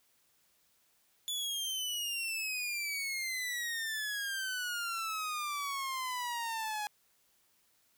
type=exponential sweep; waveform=sawtooth; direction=down; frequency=3471 to 830.6 Hz; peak=-31 dBFS; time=1.28-6.87 s; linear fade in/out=0 ms; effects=white hiss -71 dBFS RMS until 7.97 s